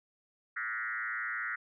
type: tone with frequency modulation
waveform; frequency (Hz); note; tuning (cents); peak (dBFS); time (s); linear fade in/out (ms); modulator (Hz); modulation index
sine; 1661.2; G#6; 0; -33; 0.56-1.56; 10; 114; 3
effects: none